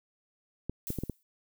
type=clicks; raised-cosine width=3 ms; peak=-20 dBFS; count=5; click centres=0.696 / 0.904 / 0.987 / 1.036 / 1.097 s
type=noise with exponential decay; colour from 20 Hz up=violet; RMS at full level=-36 dBFS; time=0.87-1.23 s; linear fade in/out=0 ms; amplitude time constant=77 ms
effects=none